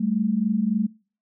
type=tone pair together; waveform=sine; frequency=196.47 / 220 Hz; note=G3 / A3; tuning=+4 / 0 cents; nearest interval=major second; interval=196 cents; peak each=-24 / -22 dBFS; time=0-0.87 s; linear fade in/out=10 ms; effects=noise-tail reverb RT60 0.4 s tail -25 dB re dry